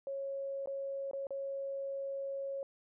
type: tone with dropouts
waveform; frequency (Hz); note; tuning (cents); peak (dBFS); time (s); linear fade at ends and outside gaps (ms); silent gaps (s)
sine; 549; C#5; -17; -36; 0.07-2.63; 1; 0.659-0.673 / 1.112-1.133 / 1.269-1.306
effects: none